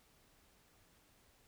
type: silence
effects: pink hiss -69 dBFS RMS until 1.47 s